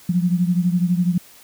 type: beating tone pair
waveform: sine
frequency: 174.61 / 186.61 Hz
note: F3 / F#3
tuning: 0 / +15 cents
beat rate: 12 Hz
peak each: -17 / -21 dBFS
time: 0.09-1.18 s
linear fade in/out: 5 ms
effects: white hiss -47 dBFS RMS until 1.43 s